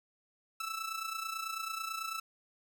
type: tone with amplitude modulation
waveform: sawtooth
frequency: 1318.5 Hz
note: E6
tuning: in tune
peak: -30 dBFS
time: 0.6-2.2 s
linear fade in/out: 5 ms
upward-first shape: sine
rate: 29.1 Hz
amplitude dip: 65%
effects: 11-bit